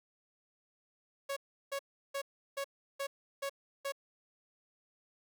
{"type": "tone bursts", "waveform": "sawtooth", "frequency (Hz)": 554.4, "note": "C#5", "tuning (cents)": 0, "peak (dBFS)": -31, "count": 7, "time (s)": [1.29, 3.922], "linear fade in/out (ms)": 10, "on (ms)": 76, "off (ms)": 350, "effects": []}